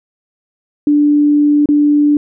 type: tone with dropouts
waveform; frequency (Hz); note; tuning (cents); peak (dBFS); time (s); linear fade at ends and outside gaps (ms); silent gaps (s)
sine; 293.7; D4; 0; -7; 0.87-2.17; 2; 1.658-1.688
effects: none